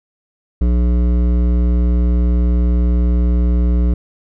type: tone with hard clipping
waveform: sine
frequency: 60 Hz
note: B1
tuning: 49 cents flat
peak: -13 dBFS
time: 0.61-3.94 s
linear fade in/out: 5 ms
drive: 13 dB
effects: none